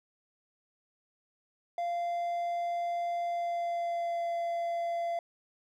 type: tone with pitch glide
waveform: triangle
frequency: 692 to 683.3 Hz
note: F5 to F5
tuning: -16 to -38 cents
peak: -28 dBFS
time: 1.78-5.19 s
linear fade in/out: 2 ms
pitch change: -22 cents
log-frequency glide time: 3.25-4.31 s
effects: none